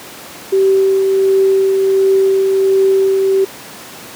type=tone with tremolo; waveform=sine; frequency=386.4 Hz; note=G4; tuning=25 cents flat; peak=-7 dBFS; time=0.52-3.45 s; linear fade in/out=10 ms; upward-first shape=triangle; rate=1.4 Hz; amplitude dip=30%; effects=pink hiss -32 dBFS RMS until 4.15 s + high-pass 200 Hz 12 dB/octave